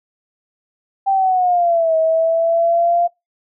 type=linear two-way sweep; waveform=sine; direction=down then up; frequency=788 to 640 to 696 Hz; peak=-12 dBFS; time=1.06-3.08 s; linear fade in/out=20 ms; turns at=1.96 s; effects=noise-tail reverb RT60 0.2 s tail -24 dB re dry